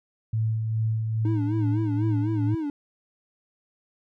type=tone with tremolo; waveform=sine; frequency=110.8 Hz; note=A2; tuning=13 cents sharp; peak=-21 dBFS; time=0.33-2.55 s; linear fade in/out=5 ms; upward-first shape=sine; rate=2.4 Hz; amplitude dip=35%
type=tone with vibrato; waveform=triangle; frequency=306.6 Hz; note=D#4; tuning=25 cents flat; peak=-24 dBFS; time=1.25-2.7 s; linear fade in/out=2 ms; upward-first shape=sine; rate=4 Hz; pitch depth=120 cents each way
effects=none